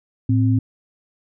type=tone pair together; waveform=sine; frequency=109.99 / 261.6 Hz; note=A2 / C4; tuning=0 / 0 cents; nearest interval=octave + minor third; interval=1500 cents; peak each=-15 / -19 dBFS; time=0.29-0.59 s; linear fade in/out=5 ms; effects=none